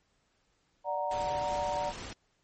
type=chord; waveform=sine; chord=D augmented; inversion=none; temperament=equal; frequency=587.3 / 740 / 932.3 Hz; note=D5 / F#5 / A#5; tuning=0 / 0 / 0 cents; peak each=-34 / -35 / -33 dBFS; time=0.84-1.93 s; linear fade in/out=50 ms
type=noise; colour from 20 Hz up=pink; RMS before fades=-42 dBFS; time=1.11-2.13 s; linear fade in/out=2 ms
effects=pink hiss -73 dBFS RMS until 2.43 s + MP3 32 kbps